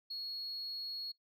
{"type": "tone", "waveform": "sine", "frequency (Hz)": 4325, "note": "C#8", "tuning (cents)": -43, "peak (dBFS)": -37, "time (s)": [0.1, 1.12], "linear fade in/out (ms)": 10, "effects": ["noise-tail reverb RT60 0.1 s tail -20 dB re dry", "tanh soft clip ceiling -37 dBFS"]}